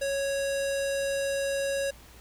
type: tone with low-pass filter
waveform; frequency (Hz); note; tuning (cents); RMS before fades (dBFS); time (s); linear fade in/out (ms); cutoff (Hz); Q
square; 553; C#5; -4; -29; 0.01-1.91; 10; 9500; 1.5
effects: added 60 Hz sine -52 dBFS peak until 2.2 s + pink hiss -53 dBFS RMS until 2.2 s